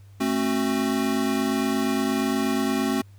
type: chord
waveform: square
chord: F# diminished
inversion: first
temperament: equal with one note detuned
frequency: 220 / 268.5 / 370 Hz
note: A3 / C4 / F#4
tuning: 0 / +45 / 0 cents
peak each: -27 / -25 / -30 dBFS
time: 0.2-3.02 s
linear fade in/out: 10 ms
effects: added 99 Hz sine -45 dBFS peak until 3.18 s + pink hiss -62 dBFS RMS until 3.18 s